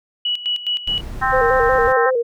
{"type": "tone with tremolo", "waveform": "sine", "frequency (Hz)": 2935, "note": "F#7", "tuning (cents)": -15, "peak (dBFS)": -17, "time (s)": [0.25, 1.01], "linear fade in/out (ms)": 5, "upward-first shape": "square", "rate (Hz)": 4.8, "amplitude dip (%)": 75}
{"type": "noise", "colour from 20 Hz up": "brown", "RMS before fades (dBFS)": -29, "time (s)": [0.87, 1.93], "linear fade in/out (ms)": 10}
{"type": "harmonic tone", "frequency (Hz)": 261.6, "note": "C4", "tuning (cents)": 0, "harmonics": [3, 4, 5, 6, 7], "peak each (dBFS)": [-20, -21, -22, -23, -23], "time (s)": [1.21, 2.11], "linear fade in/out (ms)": 20}
{"type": "tone with vibrato", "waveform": "sine", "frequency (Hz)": 492.7, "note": "B4", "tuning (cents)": -4, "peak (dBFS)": -15, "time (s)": [1.32, 2.23], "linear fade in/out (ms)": 20, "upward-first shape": "square", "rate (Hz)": 5.4, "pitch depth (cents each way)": 79}
{"effects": []}